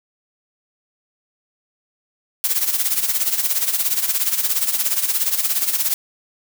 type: noise with tremolo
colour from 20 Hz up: blue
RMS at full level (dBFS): -17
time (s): 2.44-5.94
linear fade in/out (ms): 0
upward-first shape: sine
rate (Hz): 17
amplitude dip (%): 70
effects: none